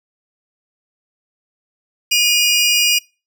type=tone pair together; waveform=25% pulse; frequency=2454 / 2866 Hz; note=D#7 / F7; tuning=-25 / +44 cents; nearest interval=minor third; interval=269 cents; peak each=-11 dBFS; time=2.11-2.99 s; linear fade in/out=10 ms; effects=noise-tail reverb RT60 0.3 s tail -24 dB re dry